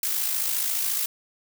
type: noise with amplitude modulation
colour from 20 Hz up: blue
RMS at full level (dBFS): -24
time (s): 0.03-1.06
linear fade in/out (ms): 2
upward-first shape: sine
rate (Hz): 54.3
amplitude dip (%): 45
effects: none